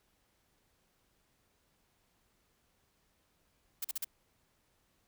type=noise bursts; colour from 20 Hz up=blue; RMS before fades=-36 dBFS; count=4; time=3.82-4.046 s; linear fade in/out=5 ms; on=25 ms; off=42 ms; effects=pink hiss -74 dBFS RMS until 5.07 s